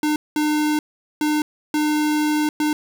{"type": "tone bursts at uneven times", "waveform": "square", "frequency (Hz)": 302.1, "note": "D4", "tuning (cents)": 49, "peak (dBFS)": -18, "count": 5, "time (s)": [[0.03, 0.16], [0.36, 0.79], [1.21, 1.42], [1.74, 2.49], [2.6, 2.73]], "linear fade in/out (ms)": 2, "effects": ["9-bit"]}